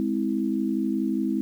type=chord; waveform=sine; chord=Ab augmented; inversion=none; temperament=just; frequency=207.7 / 259.6 / 324.5 Hz; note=Ab3 / C4 / E4; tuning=0 / -13 / -27 cents; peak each=-27 dBFS; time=0-1.41 s; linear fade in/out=0 ms; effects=9-bit